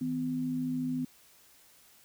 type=tone pair together; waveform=sine; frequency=159.9 / 253.8 Hz; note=D#3 / B3; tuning=+48 / +47 cents; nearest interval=minor sixth; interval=799 cents; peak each=-38 / -30 dBFS; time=0.01-1.05 s; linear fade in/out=5 ms; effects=white hiss -60 dBFS RMS until 2.04 s